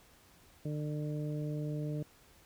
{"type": "harmonic tone", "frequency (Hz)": 150, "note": "D3", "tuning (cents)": 37, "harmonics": [1, 2, 3, 4], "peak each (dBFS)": [-35, -41, -45, -47], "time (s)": [0.65, 2.03], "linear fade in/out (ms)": 5, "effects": ["pink hiss -62 dBFS RMS until 2.45 s"]}